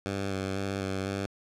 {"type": "tone with vibrato", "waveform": "10% pulse", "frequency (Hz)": 97.1, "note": "G2", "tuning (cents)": -16, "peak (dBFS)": -22, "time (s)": [0.06, 1.26], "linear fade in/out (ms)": 0, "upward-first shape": "square", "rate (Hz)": 2, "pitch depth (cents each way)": 20, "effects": ["low-pass 8000 Hz 12 dB/octave"]}